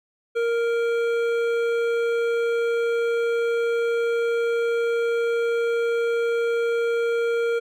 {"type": "tone with hard clipping", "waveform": "sine", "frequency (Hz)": 466.2, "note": "A#4", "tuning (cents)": 0, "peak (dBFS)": -22, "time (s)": [0.35, 7.6], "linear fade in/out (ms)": 20, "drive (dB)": 11, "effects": []}